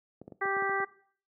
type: clicks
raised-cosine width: 2 ms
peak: -30 dBFS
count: 8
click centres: 0.216 / 0.279 / 0.322 / 0.455 / 0.567 / 0.623 / 0.695 / 0.802 s
type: harmonic tone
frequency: 392 Hz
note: G4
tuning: in tune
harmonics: 1 / 2 / 3 / 4 / 5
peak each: -34 / -34 / -34 / -34 / -34 dBFS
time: 0.41-0.85 s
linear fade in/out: 10 ms
effects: noise-tail reverb RT60 0.5 s tail -18 dB re dry + high-pass 150 Hz 12 dB/octave